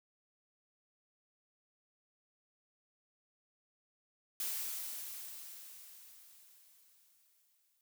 blue noise with exponential decay, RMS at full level -37 dBFS, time 4.4-7.81 s, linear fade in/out 1 ms, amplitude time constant 740 ms, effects none

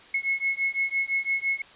sine beating tone pair, 2179 / 2184.9 Hz, C#7 / C#7, -30 / -26 cents, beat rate 5.9 Hz, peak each -27 dBFS, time 0.14-1.62 s, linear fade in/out 5 ms, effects white hiss -50 dBFS RMS until 1.75 s + resampled to 8000 Hz

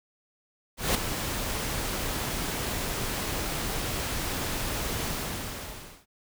pink noise with ADSR envelope, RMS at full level -23 dBFS, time 0.77-6.06 s, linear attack 180 ms, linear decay 4 ms, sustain -8 dB, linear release 1000 ms, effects none

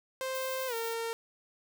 sawtooth tone with pitch glide, 523.3 to 458.2 Hz, C5 to A#4, 0 to -30 cents, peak -29 dBFS, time 0.21-1.13 s, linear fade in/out 0 ms, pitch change -230 cents, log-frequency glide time 0.67-0.74 s
violet noise with tremolo, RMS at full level -42 dBFS, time 0.34-0.94 s, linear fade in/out 10 ms, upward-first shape sine, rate 12 Hz, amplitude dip 35%
effects none

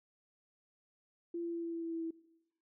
sine tone with pitch steps, 341.1 / 339.1 / 337.2 / 335.2 / 333.3 / 331.4 / 329.5 / 327.6 Hz, F4 / E4 / E4 / E4 / E4 / E4 / E4 / E4, -41 / +49 / +39 / +29 / +19 / +9 / -1 / -11 cents, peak -36 dBFS, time 1.34-2.108 s, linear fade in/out 5 ms, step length 96 ms, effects noise-tail reverb RT60 0.9 s tail -20 dB re dry

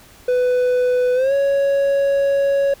triangle tone with pitch glide, 498.1 to 555.9 Hz, B4 to C#5, +15 to +5 cents, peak -12 dBFS, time 0.28-2.74 s, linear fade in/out 5 ms, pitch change +190 cents, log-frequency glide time 1.14-1.33 s, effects pink hiss -46 dBFS RMS until 2.8 s

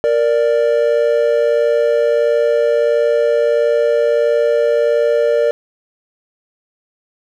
triangle tone pair together, 465.8 / 587.3 Hz, A#4 / D5, -1 / 0 cents, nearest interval major third, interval 401 cents, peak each -12 dBFS, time 0.04-5.51 s, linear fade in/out 0 ms, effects none

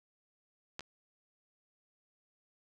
clicks, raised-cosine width 0.2 ms, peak -22 / -30 dBFS, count 2, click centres 0.794 / 0.807 s, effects none

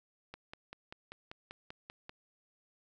click train, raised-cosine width 0.3 ms, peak -29 dBFS, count 10, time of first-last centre 0.34-2.094 s, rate 5.13 Hz, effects none

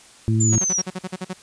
harmonic tone, 110.8 Hz, A2, 13 cents sharp, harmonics 1 / 2 / 3, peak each -17 / -23 / -27 dBFS, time 0.28-0.58 s, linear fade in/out 0 ms
sine linear sweep, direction down, 7230 to 5588 Hz, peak -19 dBFS, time 0.4-0.82 s, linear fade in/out 10 ms
sawtooth tone bursts, 185 Hz, F#3, in tune, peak -22 dBFS, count 10, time 0.52-1.335 s, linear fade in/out 10 ms, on 41 ms, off 45 ms
effects white hiss -48 dBFS RMS until 1.42 s + resampled to 22050 Hz

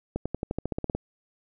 accelerating click train, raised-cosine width 2 ms, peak -15 dBFS, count 12, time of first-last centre 0.16-0.95 s, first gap 96 ms, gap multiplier 0.94, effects none

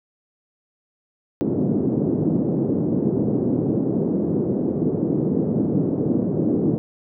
white band-pass noise, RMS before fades -21 dBFS, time 1.41-6.78 s, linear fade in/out 0 ms, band 130 to 370 Hz, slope 24 dB/octave, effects none

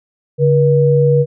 sine tone pair together, 142.7 / 480.5 Hz, D3 / B4, -49 / -48 cents, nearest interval octave + major sixth, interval 2101 cents, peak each -11 dBFS, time 0.38-1.26 s, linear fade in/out 50 ms, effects none

